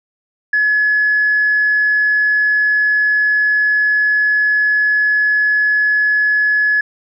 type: tone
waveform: sine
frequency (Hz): 1700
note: G#6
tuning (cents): +40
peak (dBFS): -10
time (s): 0.53-6.81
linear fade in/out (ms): 5
effects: tanh soft clip ceiling -6 dBFS